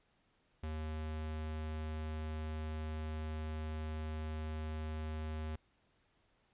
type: tone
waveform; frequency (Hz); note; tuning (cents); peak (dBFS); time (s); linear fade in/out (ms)
square; 78; D#2; +5; -39; 0.63-5.56; 5
effects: pink hiss -74 dBFS RMS until 6.53 s + resampled to 8000 Hz